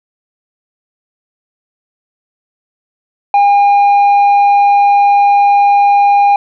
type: tone with tanh clipping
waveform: sine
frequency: 809 Hz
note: G#5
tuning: 46 cents flat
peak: -6 dBFS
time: 3.34-6.36 s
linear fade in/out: 2 ms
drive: 4 dB
effects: none